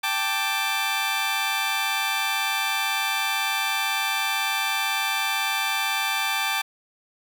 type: chord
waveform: 15% pulse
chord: G suspended second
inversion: none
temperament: just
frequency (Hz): 784 / 882 / 1176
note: G5 / A5 / D6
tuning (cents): 0 / +4 / +2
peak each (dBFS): -22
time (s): 0.03-6.62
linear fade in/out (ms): 10
effects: none